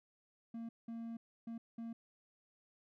triangle tone bursts at uneven times, 229.8 Hz, A#3, 25 cents flat, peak -40 dBFS, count 4, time 0.54-0.69 / 0.88-1.17 / 1.47-1.58 / 1.78-1.93 s, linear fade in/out 5 ms, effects none

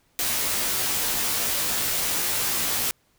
white noise with comb filter, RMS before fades -25 dBFS, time 0.19-2.91 s, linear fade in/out 0 ms, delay 15 ms, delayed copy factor -0.9, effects pink hiss -65 dBFS RMS until 3.18 s

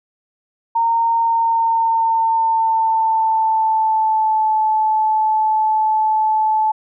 sine tone with pitch glide, 920 to 868.4 Hz, A#5 to A5, -23 to -23 cents, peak -13 dBFS, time 0.75-6.72 s, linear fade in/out 10 ms, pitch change -100 cents, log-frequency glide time 1.15-4.54 s, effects none

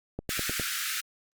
click train, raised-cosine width 2 ms, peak -19 dBFS, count 5, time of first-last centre 0.19-0.597 s, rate 9.82 Hz
pink high-pass noise, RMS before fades -32 dBFS, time 0.29-1.01 s, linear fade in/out 10 ms, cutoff 1300 Hz, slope 96 dB/octave
effects Opus 48 kbps

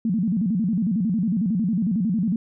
sine tone with vibrato, 200.7 Hz, G3, 41 cents sharp, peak -19 dBFS, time 0.05-2.36 s, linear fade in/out 2 ms, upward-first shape square, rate 11 Hz, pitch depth 210 cents each way, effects none

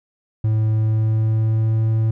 triangle tone with pitch glide, 109.2 to 111.04 Hz, A2 to A2, -13 to +16 cents, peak -13 dBFS, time 0.44-2.11 s, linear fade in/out 5 ms, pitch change +29 cents, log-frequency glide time 0.72-1.84 s, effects none

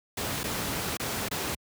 pink noise with dropouts, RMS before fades -31 dBFS, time 0.17-1.55 s, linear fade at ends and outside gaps 5 ms, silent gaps 0.434-0.439 / 0.971-0.997 / 1.286-1.311 s, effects high-pass 80 Hz 12 dB/octave

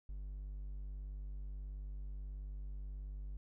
triangle tone, 49.24 Hz, G1, 8 cents sharp, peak -40 dBFS, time 0.09-3.37 s, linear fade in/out 0 ms, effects none

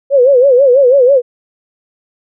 sine tone with vibrato, 524 Hz, C5, 2 cents sharp, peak -4 dBFS, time 0.1-1.22 s, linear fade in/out 50 ms, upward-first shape sine, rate 6.1 Hz, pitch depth 140 cents each way, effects none

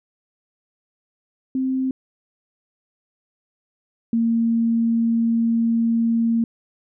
sine tone pair in turn, 261.6 / 229.9 Hz, C4 / A#3, 0 / -24 cents, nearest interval major second, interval 224 cents, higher first, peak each -19 / -16 dBFS, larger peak second, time 1.55-1.91 / 4.13-6.44 s, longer second, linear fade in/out 2 ms, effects none

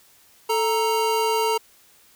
square tone pair together, 440 / 932.3 Hz, A4 / A#5, 0 / 0 cents, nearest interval octave + minor second, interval 1300 cents, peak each -23 dBFS, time 0.49-1.58 s, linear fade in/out 10 ms, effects white hiss -55 dBFS RMS until 2.15 s

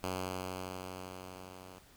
5% pulse tone with level ramp, 92.5 Hz, F#2, in tune, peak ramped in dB -23 to -39 dBFS, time 0.03-1.79 s, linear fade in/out 5 ms, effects pink hiss -61 dBFS RMS until 1.96 s

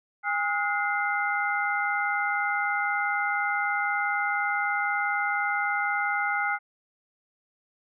sine tone cluster, 814 / 1275 / 1439 / 2081 Hz, G#5 / D#6 / F#6 / C7, -35 / +42 / -49 / -10 cents, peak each -29 / -33 / -28 / -30 dBFS, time 0.23-6.59 s, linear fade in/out 50 ms, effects none

